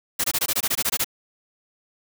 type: noise bursts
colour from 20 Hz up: white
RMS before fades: -22 dBFS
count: 12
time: 0.19-1.045 s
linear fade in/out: 10 ms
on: 52 ms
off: 21 ms
effects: none

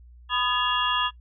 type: tone cluster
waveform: sine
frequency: 1000 / 1232 / 1707 / 2799 / 3331 Hz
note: B5 / D#6 / G#6 / F7 / G#7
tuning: +21 / -17 / +47 / +3 / +4 cents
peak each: -28 dBFS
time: 0.29-1.11 s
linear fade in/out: 50 ms
effects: noise-tail reverb RT60 0.1 s tail -20 dB re dry + added 60 Hz sine -46 dBFS peak until 1.2 s

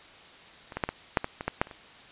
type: clicks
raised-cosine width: 0.5 ms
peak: -26 / -16 / -10 / -15 / -6 / -15 / -19 / -12 / -7 / -30 / -28 dBFS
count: 11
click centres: 0.722 / 0.77 / 0.838 / 0.89 / 1.172 / 1.244 / 1.409 / 1.48 / 1.615 / 1.671 / 1.712 s
effects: white hiss -50 dBFS RMS until 2.11 s + resampled to 8000 Hz

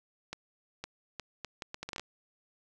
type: accelerating click train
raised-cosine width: 0.2 ms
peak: -21 dBFS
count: 12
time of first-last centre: 0.33-1.996 s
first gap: 510 ms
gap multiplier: 0.7
effects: none

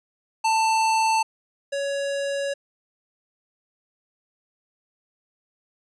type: tone pair in turn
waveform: square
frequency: 888 / 559.4 Hz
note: A5 / C#5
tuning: +16 / +16 cents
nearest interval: minor sixth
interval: 800 cents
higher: first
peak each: -19 / -25 dBFS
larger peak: first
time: 0.44-1.23 / 1.72-2.54 s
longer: second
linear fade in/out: 10 ms
effects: resampled to 22050 Hz

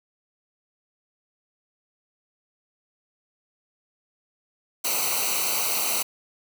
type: noise with comb filter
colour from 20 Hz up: white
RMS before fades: -25 dBFS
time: 4.84-6.03 s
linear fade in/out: 10 ms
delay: 0.58 ms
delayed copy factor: -0.95
effects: none

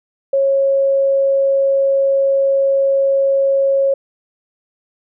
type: tone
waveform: sine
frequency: 547 Hz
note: C#5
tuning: 23 cents flat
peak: -11 dBFS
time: 0.33-3.94 s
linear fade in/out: 5 ms
effects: none

